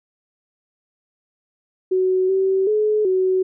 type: tone with pitch steps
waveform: sine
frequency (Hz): 372.7 / 382.8 / 426 / 374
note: F#4 / G4 / G#4 / F#4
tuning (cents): +13 / -41 / +44 / +19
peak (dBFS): -15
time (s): 1.91-3.43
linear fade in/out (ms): 10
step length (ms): 380
effects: none